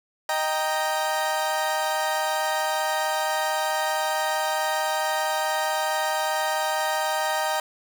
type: chord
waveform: 30% pulse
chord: Eb major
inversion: none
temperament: equal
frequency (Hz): 622.3 / 784 / 932.3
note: Eb5 / G5 / Bb5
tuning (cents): 0 / 0 / 0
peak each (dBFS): -25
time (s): 0.29-7.6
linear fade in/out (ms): 2
effects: none